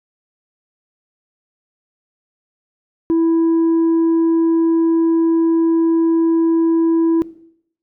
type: tone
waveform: sine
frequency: 329.6 Hz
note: E4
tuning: in tune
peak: -9 dBFS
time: 3.1-7.22 s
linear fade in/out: 0 ms
effects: noise-tail reverb RT60 0.7 s tail -20 dB re dry + tanh soft clip ceiling -11 dBFS